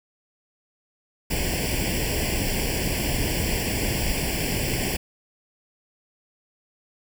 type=noise with comb filter; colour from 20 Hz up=pink; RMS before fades=-25 dBFS; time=1.3-4.97 s; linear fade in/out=10 ms; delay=0.39 ms; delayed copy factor=+1; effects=none